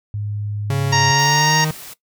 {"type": "tone", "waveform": "sine", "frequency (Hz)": 103.8, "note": "G#2", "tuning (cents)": 0, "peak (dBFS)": -22, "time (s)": [0.14, 1.11], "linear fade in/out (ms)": 0}
{"type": "tone with pitch glide", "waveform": "45% pulse", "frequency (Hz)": [138.59, 155.56], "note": ["C#3", "D#3"], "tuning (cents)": [0, 0], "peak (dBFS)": -18, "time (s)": [0.7, 1.71], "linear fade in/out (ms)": 2, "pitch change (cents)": 200, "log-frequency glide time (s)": [1.12, 1.56]}
{"type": "harmonic tone", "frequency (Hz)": 932.3, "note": "A#5", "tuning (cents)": 0, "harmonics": [1, 2, 3, 4, 5, 6, 7], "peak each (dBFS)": [-17, -21, -24, -27, -24, -23, -26], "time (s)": [0.92, 1.65], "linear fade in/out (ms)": 10}
{"type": "noise", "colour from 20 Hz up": "white", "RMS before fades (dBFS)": -36, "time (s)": [1.18, 1.94], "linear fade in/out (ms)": 10}
{"effects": ["noise-tail reverb RT60 0.1 s tail -17 dB re dry"]}